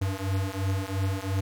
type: beating tone pair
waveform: square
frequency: 95 / 97.9 Hz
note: F#2 / G2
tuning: +46 / -2 cents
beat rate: 2.9 Hz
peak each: -30 dBFS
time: 0.01-1.41 s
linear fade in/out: 10 ms
effects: none